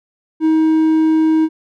triangle tone, 316.8 Hz, D#4, 31 cents sharp, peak -8 dBFS, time 0.4-1.49 s, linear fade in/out 50 ms, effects none

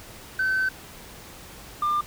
sine tone pair in turn, 1532 / 1196.8 Hz, G6 / D6, -40 / +32 cents, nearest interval major third, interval 428 cents, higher first, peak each -19 dBFS, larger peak neither, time 0.39-0.69 / 1.82-2.01 s, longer first, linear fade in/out 5 ms, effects tanh soft clip ceiling -19 dBFS + pink hiss -44 dBFS RMS until 2.06 s

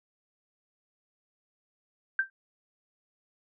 sine tone with exponential decay, 1568 Hz, G6, in tune, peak -19 dBFS, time 2.19-2.3 s, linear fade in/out 2 ms, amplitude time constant 22 ms, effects none

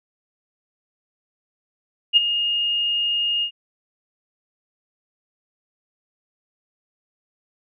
sine tone with ADSR envelope, 2844 Hz, F7, 31 cents sharp, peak -8 dBFS, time 2.13-3.51 s, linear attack 37 ms, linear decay 19 ms, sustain -11 dB, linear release 82 ms, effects none

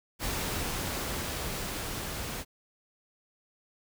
pink noise with level ramp, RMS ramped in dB -32 to -37 dBFS, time 0.19-2.45 s, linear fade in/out 50 ms, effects none

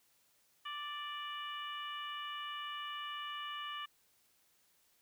harmonic tone, 587.3 Hz, D5, in tune, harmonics 2 / 3 / 4 / 5 / 6, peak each -43 / -48 / -52 / -45 / -57 dBFS, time 0.65-3.86 s, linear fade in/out 10 ms, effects white hiss -72 dBFS RMS until 5.01 s

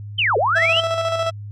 sine linear two-way sweep, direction down then up, 3198 to 392 to 3198 Hz, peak -15 dBFS, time 0.18-0.81 s, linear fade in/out 10 ms, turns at 0.37 s
30% pulse tone with tremolo, 659.3 Hz, E5, in tune, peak -15 dBFS, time 0.55-1.31 s, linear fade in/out 20 ms, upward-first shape square, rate 14 Hz, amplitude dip 40%
effects added 103 Hz sine -30 dBFS peak until 1.51 s + low-pass 5000 Hz 12 dB/octave

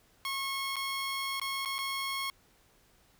15% pulse tone with dropouts, 1089 Hz, C#6, 31 cents flat, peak -26 dBFS, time 0.25-2.3 s, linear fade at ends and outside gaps 1 ms, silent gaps 0.758-0.765 / 1.398-1.415 / 1.65-1.657 / 1.783-1.788 s, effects pink hiss -65 dBFS RMS until 3.19 s

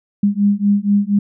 sine beating tone pair, 200.9 / 205.1 Hz, G3 / G#3, +43 / -21 cents, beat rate 4.2 Hz, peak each -15 dBFS, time 0.23-1.19 s, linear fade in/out 5 ms, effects none

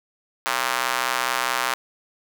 square tone with high-pass filter, 62.3 Hz, B1, 16 cents sharp, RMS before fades -24 dBFS, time 0.46-1.74 s, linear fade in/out 0 ms, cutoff 1100 Hz, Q 1.4, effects none

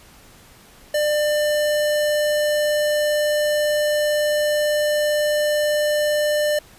square tone, 597 Hz, D5, 28 cents sharp, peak -18 dBFS, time 0.94-6.59 s, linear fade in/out 5 ms, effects pink hiss -48 dBFS RMS until 6.78 s + resampled to 32000 Hz

